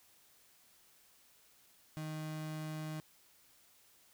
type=tone; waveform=35% pulse; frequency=155.56 Hz; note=D#3; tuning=in tune; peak=-38 dBFS; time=1.97-3 s; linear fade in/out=0 ms; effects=white hiss -66 dBFS RMS until 4.13 s